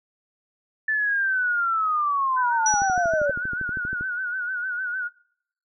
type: linear sweep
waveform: sine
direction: down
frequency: 1760 to 554.4 Hz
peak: -20 dBFS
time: 0.88-3.31 s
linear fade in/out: 5 ms
type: tone with vibrato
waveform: sine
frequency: 1480 Hz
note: F#6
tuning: in tune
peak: -25 dBFS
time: 2.36-5.09 s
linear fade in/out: 20 ms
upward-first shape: sine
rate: 6.6 Hz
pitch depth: 71 cents each way
type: tone with exponential decay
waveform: sine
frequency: 5850 Hz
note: F#8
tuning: 21 cents flat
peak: -18 dBFS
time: 2.66-3.26 s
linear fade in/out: 2 ms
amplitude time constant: 130 ms
type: click train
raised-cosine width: 3 ms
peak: -23 dBFS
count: 17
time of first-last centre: 2.74-4.01 s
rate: 12.6 Hz
effects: noise-tail reverb RT60 0.7 s tail -25 dB re dry